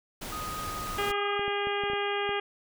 pink noise, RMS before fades -38 dBFS, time 0.21-1.12 s, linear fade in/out 10 ms
sine tone, 1244.5 Hz, D#6, in tune, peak -35 dBFS, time 0.32-1.38 s, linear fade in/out 5 ms
harmonic tone, 405.8 Hz, G#4, 40 cents flat, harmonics 1 / 2 / 3 / 4 / 5 / 6 / 7 / 8, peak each -31 / -34 / -36 / -37 / -38 / -39 / -39 / -40 dBFS, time 0.98-2.4 s, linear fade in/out 5 ms
clicks, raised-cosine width 2 ms, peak -27 dBFS, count 7, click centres 1.394 / 1.48 / 1.671 / 1.837 / 1.9 / 1.934 / 2.292 s
effects none

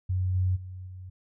sine tone with level steps, 92.3 Hz, F#2, 4 cents flat, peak -24 / -22 / -37 / -39 dBFS, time 0.09-1.1 s, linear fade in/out 10 ms, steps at 0.34 / 0.55 / 0.86 s, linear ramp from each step 20 ms, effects none

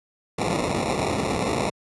blue noise with sample-and-hold, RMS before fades -24 dBFS, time 0.38-1.7 s, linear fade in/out 10 ms, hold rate 1575 Hz, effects high-pass 80 Hz 12 dB/octave + resampled to 24000 Hz

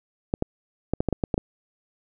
clicks, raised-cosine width 2 ms, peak -9 dBFS, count 9, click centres 0.339 / 0.424 / 0.936 / 1.005 / 1.087 / 1.127 / 1.238 / 1.342 / 1.379 s, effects none

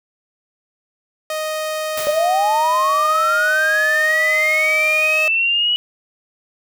sawtooth tone, 622.3 Hz, D#5, in tune, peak -17 dBFS, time 1.3-5.28 s, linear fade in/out 2 ms
white noise with exponential decay, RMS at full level -25 dBFS, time 1.97-2.53 s, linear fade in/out 5 ms, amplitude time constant 120 ms
sine linear sweep, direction up, 579 to 2948 Hz, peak -14 dBFS, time 2.07-5.76 s, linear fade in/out 0 ms
effects none

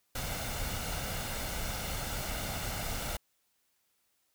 pink noise with comb filter, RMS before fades -36 dBFS, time 0.15-3.17 s, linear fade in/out 5 ms, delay 1.4 ms, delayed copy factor +0.5, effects white hiss -75 dBFS RMS until 4.34 s

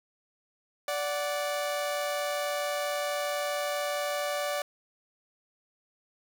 sawtooth tone pair together, 583.1 / 740 Hz, D5 / F#5, -13 / 0 cents, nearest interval major third, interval 413 cents, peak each -26 / -32 dBFS, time 0.88-4.62 s, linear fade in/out 2 ms, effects none

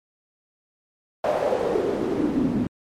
pink noise with band-pass filter sweep, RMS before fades -23 dBFS, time 1.24-2.67 s, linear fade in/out 2 ms, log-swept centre 660 to 220 Hz, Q 4.1, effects MP3 64 kbps

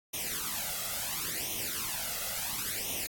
white noise with flanger, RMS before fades -35 dBFS, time 0.13-3.07 s, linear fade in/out 10 ms, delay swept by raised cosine 0.32 to 1.52 ms, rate 0.72 Hz, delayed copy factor +0.8, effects AAC 64 kbps

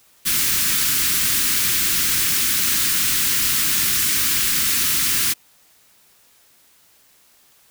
white band-stop noise, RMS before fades -19 dBFS, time 0.25-5.34 s, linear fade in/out 20 ms, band 330 to 1300 Hz, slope 24 dB/octave, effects white hiss -55 dBFS RMS until 7.7 s

